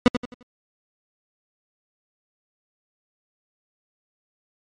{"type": "tone with echo", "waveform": "30% pulse", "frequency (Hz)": 246.3, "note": "B3", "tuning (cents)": -5, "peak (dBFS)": -8, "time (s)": [0.06, 0.08], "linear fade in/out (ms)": 0, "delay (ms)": 87, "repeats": 4, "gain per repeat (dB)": -9, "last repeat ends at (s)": 0.428, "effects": ["low-pass 5000 Hz 12 dB/octave", "MP3 48 kbps"]}